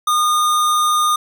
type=tone; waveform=square; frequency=1221 Hz; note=D#6; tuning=33 cents flat; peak=-14 dBFS; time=0.07-1.16 s; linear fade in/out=5 ms; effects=none